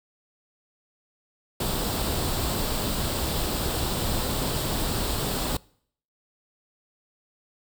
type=noise with comb filter; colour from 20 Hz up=pink; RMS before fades=-27 dBFS; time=1.6-5.57 s; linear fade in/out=5 ms; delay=0.24 ms; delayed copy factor=+0.5; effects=noise-tail reverb RT60 0.6 s tail -24 dB re dry